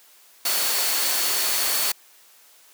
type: tone in noise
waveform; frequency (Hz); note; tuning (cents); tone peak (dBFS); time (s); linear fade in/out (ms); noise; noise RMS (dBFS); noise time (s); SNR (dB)
sine; 4435; C#8; 0; -30; 0.45-1.92; 5; white; -23; 0.45-1.92; -10
effects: white hiss -53 dBFS RMS until 2.73 s + high-pass 400 Hz 12 dB/octave